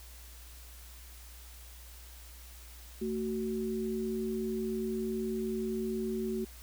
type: tone pair together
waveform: sine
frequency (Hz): 222.5 / 373.8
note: A3 / F#4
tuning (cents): +20 / +18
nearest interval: major sixth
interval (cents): 898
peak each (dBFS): -34 / -34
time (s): 3.01-6.45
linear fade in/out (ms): 10
effects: added 60 Hz sine -49 dBFS peak until 6.62 s + white hiss -54 dBFS RMS until 6.62 s